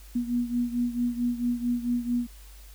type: beating tone pair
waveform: sine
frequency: 240.4 / 244.9 Hz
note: B3 / B3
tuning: -46 / -14 cents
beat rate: 4.5 Hz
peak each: -26 / -30 dBFS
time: 0.15-2.27 s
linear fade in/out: 10 ms
effects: added 50 Hz sine -45 dBFS peak until 2.74 s + white hiss -54 dBFS RMS until 2.74 s